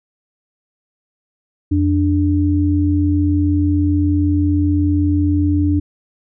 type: tone pair together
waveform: sine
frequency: 87.31 / 294 Hz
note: F2 / D4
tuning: 0 / +2 cents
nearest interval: octave + major sixth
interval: 2102 cents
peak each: -15 dBFS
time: 1.71-5.8 s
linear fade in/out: 10 ms
effects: none